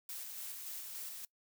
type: noise with tremolo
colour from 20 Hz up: blue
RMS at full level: -44 dBFS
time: 0.09-1.25 s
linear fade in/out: 2 ms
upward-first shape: square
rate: 3.5 Hz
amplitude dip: 25%
effects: noise-tail reverb RT60 0.1 s tail -22 dB re dry